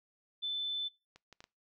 sine tone, 3520 Hz, A7, in tune, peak -33 dBFS, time 0.42-0.89 s, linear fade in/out 20 ms
clicks, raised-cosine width 0.2 ms, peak -37 / -35 / -33 / -34 dBFS, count 4, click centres 1.16 / 1.327 / 1.405 / 1.441 s
effects noise-tail reverb RT60 0.3 s tail -25 dB re dry

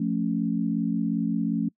sine chord, F augmented, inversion none, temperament equal, 174.61 / 220 / 277.2 Hz, F3 / A3 / C#4, 0 / 0 / 0 cents, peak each -28 / -26 / -28 dBFS, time 0-1.69 s, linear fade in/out 5 ms, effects noise-tail reverb RT60 0.1 s tail -25 dB re dry

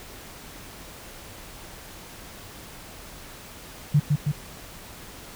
sine tone with echo, 146.83 Hz, D3, in tune, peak -14 dBFS, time 3.94-4 s, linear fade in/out 10 ms, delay 160 ms, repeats 2, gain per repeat -3 dB, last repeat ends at 4.32 s, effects pink hiss -43 dBFS RMS until 5.35 s

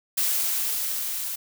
blue noise with level ramp, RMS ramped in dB -23 to -31 dBFS, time 0.17-1.36 s, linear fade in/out 10 ms, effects none

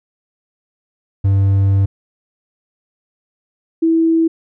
triangle / sine tone pair in turn, 98 / 327 Hz, G2 / E4, 0 / -14 cents, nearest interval octave + major sixth, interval 2086 cents, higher second, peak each -8 / -10 dBFS, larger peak first, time 1.24-1.86 / 3.82-4.28 s, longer first, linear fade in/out 10 ms, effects none

